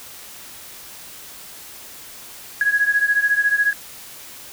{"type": "beating tone pair", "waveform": "sine", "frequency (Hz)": [1660, 1674], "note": ["G#6", "G#6"], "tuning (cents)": [-1, 13], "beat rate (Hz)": 14, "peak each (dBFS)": [-17, -20], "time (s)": [2.61, 3.73], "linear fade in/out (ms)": 2, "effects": ["white hiss -39 dBFS RMS until 4.52 s"]}